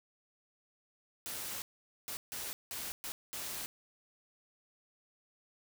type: noise bursts at uneven times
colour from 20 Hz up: white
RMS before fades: -41 dBFS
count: 6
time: 1.26-1.62 / 2.08-2.17 / 2.32-2.53 / 2.71-2.92 / 3.04-3.12 / 3.33-3.66 s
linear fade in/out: 0 ms
effects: none